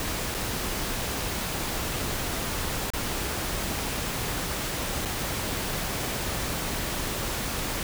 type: noise with dropouts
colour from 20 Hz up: pink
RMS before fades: -30 dBFS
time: 0-7.83 s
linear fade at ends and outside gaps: 1 ms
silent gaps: 0.343-0.347 / 2.903-2.935 / 5.052-5.056 s
effects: none